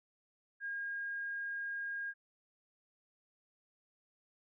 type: tone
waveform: sine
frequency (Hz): 1623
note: G#6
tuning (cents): -40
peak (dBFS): -37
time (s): 0.6-2.14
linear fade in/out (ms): 50
effects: none